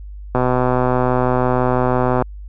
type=click train; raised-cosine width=1 ms; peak=-3 dBFS; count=237; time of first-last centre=0.35-2.223 s; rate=126 Hz; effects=added 50 Hz sine -30 dBFS peak until 2.48 s